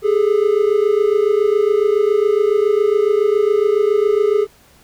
triangle tone pair together, 404.1 / 431.3 Hz, G#4 / A4, -47 / -35 cents, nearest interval minor second, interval 112 cents, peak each -13 dBFS, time 0.02-4.47 s, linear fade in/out 50 ms, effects pink hiss -50 dBFS RMS until 4.83 s

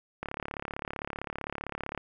click train, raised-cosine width 0.5 ms, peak -19 dBFS, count 63, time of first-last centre 0.23-1.976 s, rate 35.5 Hz, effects none

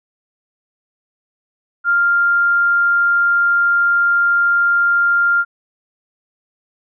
sine tone, 1396.9 Hz, F6, in tune, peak -11 dBFS, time 1.84-5.45 s, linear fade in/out 50 ms, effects none

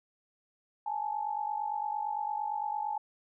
sine tone pair together, 833.2 / 882 Hz, G#5 / A5, +5 / +4 cents, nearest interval minor second, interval 99 cents, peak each -33 / -35 dBFS, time 0.86-2.98 s, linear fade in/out 5 ms, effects none

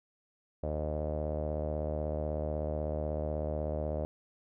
sawtooth tone with low-pass filter, 76.2 Hz, D#2, 36 cents flat, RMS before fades -34 dBFS, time 0.63-4.05 s, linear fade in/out 0 ms, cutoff 590 Hz, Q 6.5, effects none

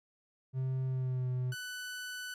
triangle tone with pitch glide, 130.81 to 126.43 Hz, C3 to B2, 0 to +41 cents, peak -29 dBFS, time 0.53-1.55 s, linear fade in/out 50 ms, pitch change -59 cents, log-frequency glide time 0.86-1.29 s
sawtooth tone, 1494 Hz, F#6, 16 cents sharp, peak -36 dBFS, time 1.52-2.34 s, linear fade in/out 2 ms
effects resampled to 32000 Hz

